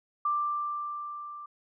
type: tone with level ramp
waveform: sine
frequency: 1180 Hz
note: D6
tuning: 8 cents sharp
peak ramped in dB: -24 to -40 dBFS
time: 0.25-1.46 s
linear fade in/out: 5 ms
effects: none